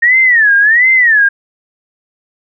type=tone with vibrato; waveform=sine; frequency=1832 Hz; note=A#6; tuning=31 cents flat; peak=-5 dBFS; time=0.02-1.29 s; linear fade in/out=10 ms; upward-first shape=sine; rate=1.4 Hz; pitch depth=220 cents each way; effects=none